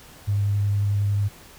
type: tone with vibrato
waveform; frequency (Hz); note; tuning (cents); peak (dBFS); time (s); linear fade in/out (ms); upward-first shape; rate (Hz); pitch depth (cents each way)
sine; 101.5; G#2; -39; -19; 0.27-1.29; 20; triangle; 11; 13
effects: pink hiss -47 dBFS RMS until 1.58 s